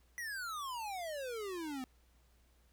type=exponential sweep; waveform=square; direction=down; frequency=1975.5 to 250 Hz; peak=-40 dBFS; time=0.18-1.84 s; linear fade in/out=0 ms; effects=added 60 Hz sine -66 dBFS peak until 2.72 s + pink hiss -73 dBFS RMS until 2.72 s